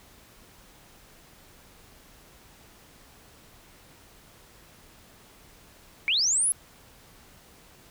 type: linear sweep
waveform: sine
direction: up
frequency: 2177 to 11000 Hz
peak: -21 dBFS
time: 6.08-6.52 s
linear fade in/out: 0 ms
effects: pink hiss -54 dBFS RMS until 7.9 s